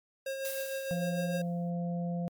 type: tone with tremolo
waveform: square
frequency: 538 Hz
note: C5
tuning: 48 cents sharp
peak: -33 dBFS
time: 0.26-1.42 s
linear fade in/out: 5 ms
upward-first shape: sine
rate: 6.6 Hz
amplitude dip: 40%
type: noise with exponential decay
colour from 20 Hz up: blue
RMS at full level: -38 dBFS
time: 0.45-1.7 s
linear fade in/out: 0 ms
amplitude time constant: 270 ms
type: harmonic tone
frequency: 173.1 Hz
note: F3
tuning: 15 cents flat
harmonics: 1 / 3 / 4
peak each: -31 / -41 / -43 dBFS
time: 0.91-2.28 s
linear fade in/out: 0 ms
effects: MP3 96 kbps